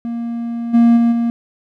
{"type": "tone with level steps", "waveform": "triangle", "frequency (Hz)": 234, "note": "A#3", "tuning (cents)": 7, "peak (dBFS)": [-18, -5, -8, -12], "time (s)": [0.05, 1.3], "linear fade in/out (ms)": 0, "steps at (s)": [0.73, 0.96, 1.11], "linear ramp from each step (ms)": 20, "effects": []}